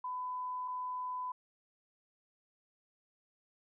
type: tone pair in turn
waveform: sine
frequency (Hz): 1003 / 1003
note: B5 / B5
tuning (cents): +26 / +26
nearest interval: unison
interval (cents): 0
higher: neither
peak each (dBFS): -36 / -36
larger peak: neither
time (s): 0.04-0.68 / 0.68-1.32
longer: neither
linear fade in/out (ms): 5
effects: none